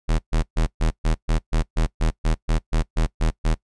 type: tone bursts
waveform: square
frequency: 40.12 Hz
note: E1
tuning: 46 cents flat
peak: -17 dBFS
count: 15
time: 0.08-3.55 s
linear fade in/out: 20 ms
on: 110 ms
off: 130 ms
effects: noise-tail reverb RT60 0.1 s tail -21 dB re dry + resampled to 22050 Hz